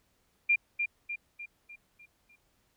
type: tone with echo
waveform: sine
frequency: 2394 Hz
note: D7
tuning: 33 cents sharp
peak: -21 dBFS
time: 0.49-0.56 s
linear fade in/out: 10 ms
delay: 300 ms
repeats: 6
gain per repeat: -6 dB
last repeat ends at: 2.36 s
effects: pink hiss -72 dBFS RMS until 2.76 s